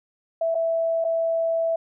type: tone with dropouts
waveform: sine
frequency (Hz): 659.3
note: E5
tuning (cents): 0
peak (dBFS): -20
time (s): 0.41-1.76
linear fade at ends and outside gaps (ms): 5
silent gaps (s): 0.546-0.551 / 1.043-1.048
effects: none